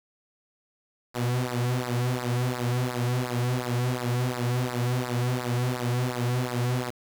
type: tone with flanger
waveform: sawtooth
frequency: 123.47 Hz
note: B2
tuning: in tune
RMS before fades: -27 dBFS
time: 1.14-6.91 s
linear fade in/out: 20 ms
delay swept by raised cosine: 0.31 to 4.91 ms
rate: 2.8 Hz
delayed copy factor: -0.95
effects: 8-bit